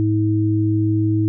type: tone pair together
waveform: sine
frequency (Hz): 106.9 / 320.1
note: A2 / D#4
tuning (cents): -49 / +49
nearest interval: octave + perfect fifth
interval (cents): 1898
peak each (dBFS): -17 / -18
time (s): 0-1.28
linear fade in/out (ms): 0
effects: none